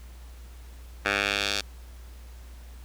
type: tone with band-pass filter sweep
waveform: 10% pulse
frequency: 100.7 Hz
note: G2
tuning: 47 cents sharp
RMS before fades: -27 dBFS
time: 1.05-1.61 s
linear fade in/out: 5 ms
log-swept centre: 1900 to 4500 Hz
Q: 1.5
effects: added 60 Hz sine -42 dBFS peak until 2.84 s + pink hiss -55 dBFS RMS until 2.84 s